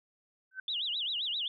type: tone with exponential growth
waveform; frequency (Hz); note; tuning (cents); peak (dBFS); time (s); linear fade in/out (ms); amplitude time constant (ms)
sine; 1531; G6; -41; -33; 0.51-0.6; 5; 19
type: tone with vibrato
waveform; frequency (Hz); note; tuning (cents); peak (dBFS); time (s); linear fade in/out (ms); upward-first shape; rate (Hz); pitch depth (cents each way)
sine; 3335; G#7; +7; -31; 0.68-1.48; 2; sine; 7.6; 290
effects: none